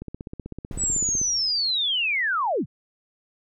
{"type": "click train", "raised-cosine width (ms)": 3, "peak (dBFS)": -21, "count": 20, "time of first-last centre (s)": [0.02, 1.215], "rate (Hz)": 15.9}
{"type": "noise with exponential decay", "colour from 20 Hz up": "brown", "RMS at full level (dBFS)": -35, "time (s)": [0.71, 2.37], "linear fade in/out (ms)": 5, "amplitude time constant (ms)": 360}
{"type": "linear sweep", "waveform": "sine", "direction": "down", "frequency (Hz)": [8010, 78.6], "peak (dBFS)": -21, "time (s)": [0.77, 2.66], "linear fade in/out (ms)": 50}
{"effects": []}